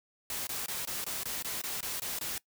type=noise bursts; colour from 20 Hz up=white; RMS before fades=-36 dBFS; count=11; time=0.3-2.38 s; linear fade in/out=2 ms; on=170 ms; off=21 ms; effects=noise-tail reverb RT60 0.1 s tail -21 dB re dry